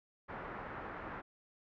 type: low-pass noise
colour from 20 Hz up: white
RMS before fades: -45 dBFS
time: 0.28-1.22 s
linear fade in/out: 20 ms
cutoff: 1600 Hz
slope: 24 dB/octave
effects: none